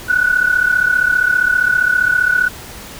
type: tone pair together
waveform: sine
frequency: 1464.9 / 1500 Hz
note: F#6 / F#6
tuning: -18 / +23 cents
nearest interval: unison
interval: 41 cents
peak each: -13 / -15 dBFS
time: 0.08-2.49 s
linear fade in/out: 20 ms
effects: pink hiss -33 dBFS RMS until 2.99 s